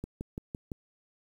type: click train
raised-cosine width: 3 ms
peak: -23 dBFS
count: 5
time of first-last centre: 0.04-0.718 s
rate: 5.9 Hz
effects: 9-bit